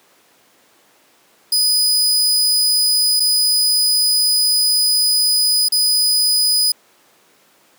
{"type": "tone with dropouts", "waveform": "sawtooth", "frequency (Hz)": 4978, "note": "D#8", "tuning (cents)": 0, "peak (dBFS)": -10, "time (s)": [1.52, 6.72], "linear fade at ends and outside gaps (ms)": 5, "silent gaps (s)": [[3.198, 3.202], [5.686, 5.721]], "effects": ["pink hiss -53 dBFS RMS until 7.78 s", "high-pass 300 Hz 12 dB/octave"]}